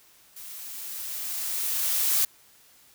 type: noise with level ramp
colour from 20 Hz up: blue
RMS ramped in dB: -42 to -22 dBFS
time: 0.36-2.25 s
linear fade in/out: 5 ms
effects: white hiss -57 dBFS RMS until 2.94 s